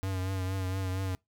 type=tone with vibrato; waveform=square; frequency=94.3 Hz; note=F#2; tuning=33 cents sharp; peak=-31 dBFS; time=0.03-1.15 s; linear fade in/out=0 ms; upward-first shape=triangle; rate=4.3 Hz; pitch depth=47 cents each way; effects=noise-tail reverb RT60 0.2 s tail -25 dB re dry